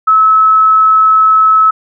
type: tone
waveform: sine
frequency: 1296 Hz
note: E6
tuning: 30 cents flat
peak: -4 dBFS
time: 0.07-1.71 s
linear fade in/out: 10 ms
effects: none